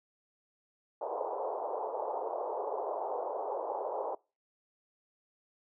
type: band-pass noise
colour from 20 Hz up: pink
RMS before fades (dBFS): -36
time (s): 1.01-4.15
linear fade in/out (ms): 5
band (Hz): 420 to 960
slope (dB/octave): 48
effects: noise-tail reverb RT60 0.3 s tail -24 dB re dry